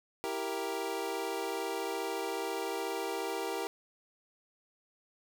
25% pulse chord, E diminished, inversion none, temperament equal, 329.6 / 392 / 466.2 Hz, E4 / G4 / Bb4, 0 / 0 / 0 cents, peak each -37 / -33 / -34 dBFS, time 0.24-3.67 s, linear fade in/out 0 ms, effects none

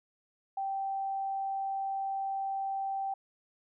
sine tone, 780 Hz, G5, 9 cents flat, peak -31 dBFS, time 0.57-3.14 s, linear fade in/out 5 ms, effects none

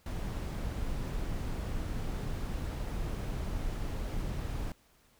brown noise, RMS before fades -35 dBFS, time 0.06-4.72 s, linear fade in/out 2 ms, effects pink hiss -66 dBFS RMS until 5.19 s

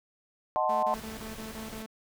sine chord, D# diminished seventh, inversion none, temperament equal, 622.3 / 740 / 880 / 1046.5 Hz, D#5 / F#5 / A5 / C6, 0 / 0 / 0 / 0 cents, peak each -30 dBFS, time 0.56-0.94 s, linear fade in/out 0 ms
sawtooth tone bursts, 220 Hz, A3, in tune, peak -35 dBFS, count 7, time 0.69-1.862 s, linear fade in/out 5 ms, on 140 ms, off 32 ms
pink noise, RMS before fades -44 dBFS, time 0.93-1.83 s, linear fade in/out 10 ms
effects none

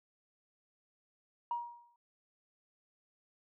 sine tone with exponential decay, 950 Hz, A#5, 33 cents sharp, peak -30 dBFS, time 1.51-1.96 s, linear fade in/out 2 ms, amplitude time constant 96 ms, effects tanh soft clip ceiling -26 dBFS

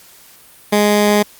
15% pulse tone, 207.7 Hz, G#3, in tune, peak -4 dBFS, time 0.72-1.23 s, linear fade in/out 10 ms, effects white hiss -44 dBFS RMS until 1.39 s + Opus 48 kbps

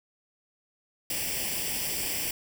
white noise with comb filter, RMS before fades -31 dBFS, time 1.1-2.31 s, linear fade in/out 2 ms, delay 0.38 ms, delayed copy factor +0.75, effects none

